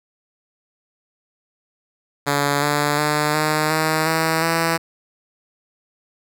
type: tone with pitch steps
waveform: 5% pulse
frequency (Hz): 143.2 / 146.63 / 150.15 / 153.74 / 157.43 / 161.2 / 165.06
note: D3 / D3 / D3 / D#3 / D#3 / E3 / E3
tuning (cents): -43 / -2 / +39 / -20 / +21 / -38 / +3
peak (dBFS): -6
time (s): 2.26-4.78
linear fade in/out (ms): 20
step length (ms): 360
effects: none